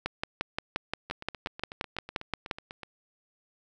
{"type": "two click trains", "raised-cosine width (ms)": 0.3, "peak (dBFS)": [-13, -24], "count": [15, 15], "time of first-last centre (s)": [[0.06, 2.512], [1.1, 2.833]], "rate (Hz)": [5.71, 8.08], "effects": []}